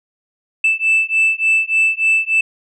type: beating tone pair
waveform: sine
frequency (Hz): 2639 / 2642.4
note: E7 / E7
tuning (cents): +1 / +4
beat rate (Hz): 3.4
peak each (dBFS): -14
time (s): 0.64-2.41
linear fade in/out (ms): 5
effects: tanh soft clip ceiling -8 dBFS